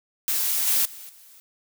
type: noise with level steps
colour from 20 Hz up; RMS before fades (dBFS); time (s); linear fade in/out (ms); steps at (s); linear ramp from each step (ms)
blue; -24 / -21 / -41 / -50; 0.28-1.4; 0; 0.67 / 0.85 / 1.09; 5
effects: none